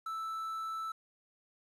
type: tone with quantisation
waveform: triangle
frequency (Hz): 1318.5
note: E6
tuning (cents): 0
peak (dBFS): -34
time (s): 0.06-0.92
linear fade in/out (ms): 5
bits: 10
effects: resampled to 32000 Hz